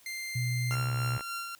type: tone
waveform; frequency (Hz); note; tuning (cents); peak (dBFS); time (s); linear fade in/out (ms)
sawtooth; 2093; C7; 0; -32; 0.06-0.75; 2
type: tone with pitch glide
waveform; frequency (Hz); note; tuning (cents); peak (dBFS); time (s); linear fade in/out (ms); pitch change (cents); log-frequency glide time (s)
sine; 123.47 to 120.65; B2 to B2; 0 to -40; -28; 0.35-1.18; 10; -40; 0.85-0.92
type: click train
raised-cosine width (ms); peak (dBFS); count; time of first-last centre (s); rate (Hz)
0.5; -25; 35; 0.71-1.209; 68.2
type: tone with tremolo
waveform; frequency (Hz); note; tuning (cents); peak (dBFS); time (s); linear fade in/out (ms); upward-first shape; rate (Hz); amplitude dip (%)
sawtooth; 1377; F6; -25; -30; 0.71-1.55; 0; sine; 3.5; 40
effects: white hiss -59 dBFS RMS until 1.59 s